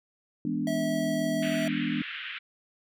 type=chord; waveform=sine; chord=E dominant seventh; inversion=none; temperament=equal; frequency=164.81 / 207.7 / 246.9 / 293.7 Hz; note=E3 / G#3 / B3 / D4; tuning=0 / 0 / 0 / 0 cents; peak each=-35 / -33 / -31 / -31 dBFS; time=0.45-2.02 s; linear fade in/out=2 ms
type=tone; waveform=square; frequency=649 Hz; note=E5; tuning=27 cents flat; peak=-31 dBFS; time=0.67-1.68 s; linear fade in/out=2 ms
type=band-pass noise; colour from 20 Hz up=white; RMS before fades=-38 dBFS; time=1.42-2.39 s; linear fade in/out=10 ms; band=1400 to 3200 Hz; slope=48 dB/octave
effects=none